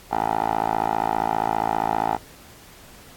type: tone with band-pass filter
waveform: 10% pulse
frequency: 55 Hz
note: A1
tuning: in tune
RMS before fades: -23 dBFS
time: 0.11-2.17 s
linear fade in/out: 10 ms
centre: 820 Hz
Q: 3.9
effects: pink hiss -47 dBFS RMS until 3.16 s + AAC 64 kbps